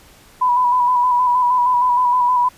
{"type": "tone with vibrato", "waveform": "sine", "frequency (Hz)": 987.8, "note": "B5", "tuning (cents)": 0, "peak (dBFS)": -12, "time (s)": [0.41, 2.49], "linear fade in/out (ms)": 10, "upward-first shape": "square", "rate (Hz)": 6.4, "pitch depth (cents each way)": 29, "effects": ["pink hiss -47 dBFS RMS until 2.57 s", "resampled to 32000 Hz"]}